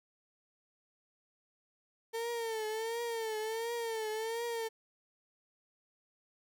35% pulse tone with vibrato, 450.8 Hz, A4, 42 cents sharp, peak -33 dBFS, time 2.13-4.69 s, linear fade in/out 20 ms, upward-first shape triangle, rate 1.4 Hz, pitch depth 92 cents each way, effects none

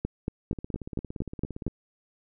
two click trains, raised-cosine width 3 ms, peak -23 / -15 dBFS, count 21 / 8, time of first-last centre 0.53-1.679 / 0.05-1.667 s, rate 17.4 / 4.33 Hz, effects none

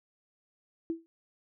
sine tone with exponential decay, 329.6 Hz, E4, in tune, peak -26 dBFS, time 0.9-1.06 s, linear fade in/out 0 ms, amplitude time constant 33 ms, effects none

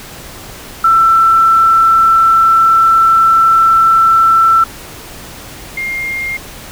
sine tone pair in turn, 1336 / 2121 Hz, E6 / C7, +23 / +23 cents, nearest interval minor sixth, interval 800 cents, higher second, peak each -5 / -16 dBFS, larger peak first, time 0.84-4.64 / 5.77-6.37 s, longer first, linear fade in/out 5 ms, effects pink hiss -31 dBFS RMS until 6.71 s

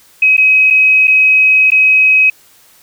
sine tone with dropouts, 2539 Hz, D#7, 34 cents sharp, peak -5 dBFS, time 0.22-2.3 s, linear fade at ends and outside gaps 5 ms, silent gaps 0.368-0.378 / 0.703-0.706 / 1.073-1.078 / 1.704-1.718 s, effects white hiss -46 dBFS RMS until 2.82 s

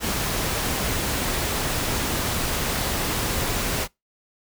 pink noise, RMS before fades -25 dBFS, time 0-3.88 s, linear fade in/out 50 ms, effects noise-tail reverb RT60 0.2 s tail -25 dB re dry

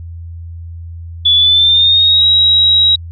sine tone with pitch glide, 3440 to 3839 Hz, A7 to B7, -40 to -50 cents, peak -6 dBFS, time 1.25-2.96 s, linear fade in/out 10 ms, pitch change +190 cents, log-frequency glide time 1.36-2.26 s, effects added 84 Hz sine -25 dBFS peak until 3.11 s

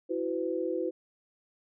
sine chord, E suspended second, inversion none, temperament equal with one note detuned, 329.6 / 370 / 504.3 Hz, E4 / F#4 / B4, 0 / 0 / +36 cents, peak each -33 dBFS, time 0.09-0.91 s, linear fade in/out 20 ms, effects none

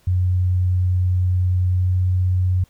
sine tone with pitch glide, 91 to 91.58 Hz, F#2 to F#2, -28 to -17 cents, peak -15 dBFS, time 0.07-2.64 s, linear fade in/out 5 ms, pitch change +11 cents, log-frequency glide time 1.7-1.93 s, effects pink hiss -58 dBFS RMS until 2.69 s

